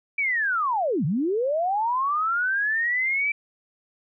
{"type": "linear two-way sweep", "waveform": "sine", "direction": "down then up", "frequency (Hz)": [2338, 130.81, 2338], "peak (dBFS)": -21, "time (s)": [0.18, 3.32], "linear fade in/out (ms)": 5, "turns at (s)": 1.05, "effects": []}